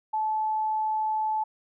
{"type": "tone", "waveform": "sine", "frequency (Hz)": 867, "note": "A5", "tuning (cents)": -26, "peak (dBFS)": -24, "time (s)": [0.13, 1.44], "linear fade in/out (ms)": 10, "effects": []}